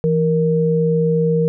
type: tone pair together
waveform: sine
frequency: 165.14 / 467.1 Hz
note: E3 / A#4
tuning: +3 / +3 cents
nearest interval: octave + tritone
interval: 1800 cents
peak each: -16 dBFS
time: 0.04-1.48 s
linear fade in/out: 0 ms
effects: none